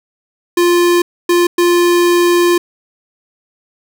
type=tone bursts at uneven times; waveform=square; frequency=349.2 Hz; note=F4; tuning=in tune; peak=-9 dBFS; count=3; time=0.57-1.02 / 1.29-1.47 / 1.58-2.58 s; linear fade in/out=5 ms; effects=none